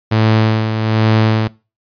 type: tone with tremolo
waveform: sawtooth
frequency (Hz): 110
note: A2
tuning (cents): 0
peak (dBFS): -5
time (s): 0.11-1.48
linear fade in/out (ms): 10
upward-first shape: sine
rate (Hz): 1.2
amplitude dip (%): 55
effects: noise-tail reverb RT60 0.3 s tail -22 dB re dry + resampled to 11025 Hz